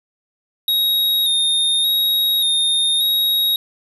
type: tone with vibrato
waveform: square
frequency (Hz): 3729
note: A#7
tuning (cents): 0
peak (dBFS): -15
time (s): 0.68-3.56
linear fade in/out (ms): 2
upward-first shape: square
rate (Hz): 0.86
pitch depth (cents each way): 27
effects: none